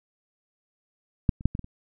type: clicks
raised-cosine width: 5 ms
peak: -7 / -27 / -6 / -18 / -21 / -29 dBFS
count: 6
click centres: 1.292 / 1.409 / 1.456 / 1.551 / 1.593 / 1.644 s
effects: none